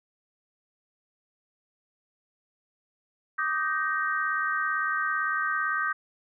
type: chord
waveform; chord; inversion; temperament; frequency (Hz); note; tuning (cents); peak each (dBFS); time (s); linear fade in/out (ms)
sine; Eb major seventh; third; just; 1166.7 / 1244.5 / 1555.6 / 1866.8; D6 / Eb6 / G6 / Bb6; -12 / 0 / -14 / +2; -34 / -30 / -28 / -33; 3.38-5.93; 10
effects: none